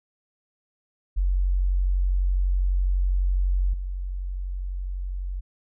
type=tone with level steps; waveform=sine; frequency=46 Hz; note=F#1; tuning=9 cents flat; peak=-19 / -27 dBFS; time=1.16-5.41 s; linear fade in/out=20 ms; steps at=3.73 s; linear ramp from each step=10 ms; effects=none